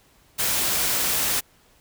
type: noise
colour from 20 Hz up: white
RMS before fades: -23 dBFS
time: 0.38-1.41 s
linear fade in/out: 20 ms
effects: pink hiss -58 dBFS RMS until 1.8 s